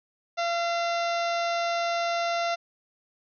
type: harmonic tone with a mistuned harmonic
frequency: 684 Hz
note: F5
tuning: 36 cents flat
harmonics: 1 / 2 / 3 / 4 / 5 / 6 / 7 / 8 / 9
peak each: -26 / -32 / -36 / -38 / -40 / -42 / -43 / -44 / -45 dBFS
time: 0.37-2.56 s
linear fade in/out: 20 ms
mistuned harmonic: 5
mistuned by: +76 cents
effects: none